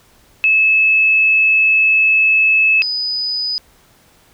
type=tone pair in turn; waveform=sine; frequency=2600 / 4981 Hz; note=E7 / D#8; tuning=-24 / +1 cents; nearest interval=major seventh; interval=1125 cents; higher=second; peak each=-9 / -17 dBFS; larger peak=first; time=0.44-2.82 / 2.82-3.58 s; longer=first; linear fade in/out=0 ms; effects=pink hiss -51 dBFS RMS until 4.33 s